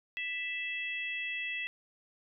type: harmonic tone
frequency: 660 Hz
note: E5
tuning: 2 cents sharp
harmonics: 3 / 4 / 5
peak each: -38 / -36 / -44 dBFS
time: 0.17-1.67 s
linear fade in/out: 0 ms
effects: none